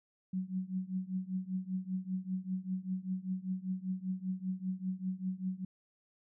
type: tone with tremolo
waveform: sine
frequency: 186.5 Hz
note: F#3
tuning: 14 cents sharp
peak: -30 dBFS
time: 0.33-5.65 s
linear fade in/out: 5 ms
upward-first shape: triangle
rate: 5.1 Hz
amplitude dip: 95%
effects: none